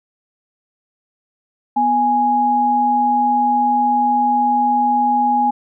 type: tone pair together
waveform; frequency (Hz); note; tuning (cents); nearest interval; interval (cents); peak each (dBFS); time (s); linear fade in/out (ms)
sine; 246.9 / 830.5; B3 / G#5; 0 / 0; octave + major sixth; 2100; -21 / -13; 1.76-5.51; 10
effects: none

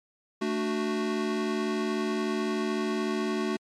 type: chord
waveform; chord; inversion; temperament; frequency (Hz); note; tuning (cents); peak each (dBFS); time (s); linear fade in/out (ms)
square; D major; second; equal; 220 / 293.7 / 370; A3 / D4 / F#4; 0 / 0 / 0; -31 / -34 / -31; 0.41-3.57; 10
effects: low-pass 6000 Hz 12 dB/octave + MP3 96 kbps

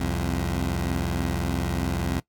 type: tone pair together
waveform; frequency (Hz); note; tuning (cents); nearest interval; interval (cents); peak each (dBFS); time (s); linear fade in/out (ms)
15% pulse; 65.55 / 86.3; C2 / F2; +4 / -20; perfect fourth; 476; -21; 0-2.2; 5
effects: noise-tail reverb RT60 0.1 s tail -19 dB re dry

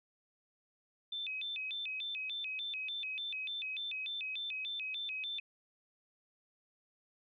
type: tone with vibrato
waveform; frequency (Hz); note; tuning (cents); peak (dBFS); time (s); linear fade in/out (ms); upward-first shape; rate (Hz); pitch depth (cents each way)
sine; 3000; F#7; +23; -37; 1.12-5.4; 5; square; 3.4; 290
effects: none

